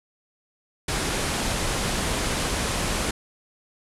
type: low-pass noise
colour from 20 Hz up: pink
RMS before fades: -26 dBFS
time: 0.88-3.11 s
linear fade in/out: 5 ms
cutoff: 11000 Hz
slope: 48 dB/octave
effects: none